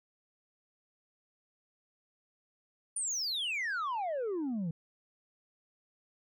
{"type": "exponential sweep", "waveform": "sine", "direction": "down", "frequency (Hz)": [9580, 155.56], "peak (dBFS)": -29, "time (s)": [2.96, 4.71], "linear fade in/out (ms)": 5, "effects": ["tanh soft clip ceiling -31 dBFS"]}